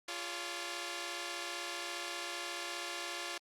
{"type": "tone cluster", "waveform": "5% pulse", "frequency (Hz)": [347.5, 410, 567, 887], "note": ["F4", "G#4", "C#5", "A5"], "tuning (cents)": [-9, -22, 39, 14], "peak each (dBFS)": [-30, -37, -32, -37], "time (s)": [0.08, 3.38], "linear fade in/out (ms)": 5, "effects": ["low-pass 10000 Hz 12 dB/octave", "Opus 48 kbps"]}